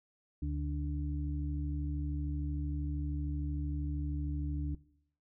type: harmonic tone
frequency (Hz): 73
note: D2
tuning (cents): -10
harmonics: 1 / 2 / 4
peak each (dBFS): -34 / -39 / -40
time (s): 0.42-4.75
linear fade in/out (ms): 5
effects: noise-tail reverb RT60 0.7 s tail -20 dB re dry